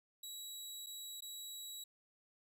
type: tone with dropouts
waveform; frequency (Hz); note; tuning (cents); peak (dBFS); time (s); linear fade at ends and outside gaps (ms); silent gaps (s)
20% pulse; 3886; B7; -29; -40; 0.23-1.84; 5; 0.863-0.867 / 1.207-1.221
effects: none